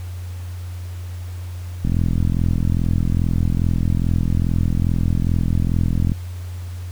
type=click train; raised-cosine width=5 ms; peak=-7 dBFS; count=182; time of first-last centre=1.85-6.119 s; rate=42.4 Hz; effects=added 89 Hz sine -27 dBFS peak until 6.91 s + pink hiss -45 dBFS RMS until 6.91 s